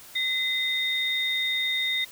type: tone pair together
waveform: sine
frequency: 2042 / 3679 Hz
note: C7 / A#7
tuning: -43 / -24 cents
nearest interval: minor seventh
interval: 1019 cents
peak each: -27 / -26 dBFS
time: 0.15-2.05 s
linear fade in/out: 10 ms
effects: white hiss -47 dBFS RMS until 2.11 s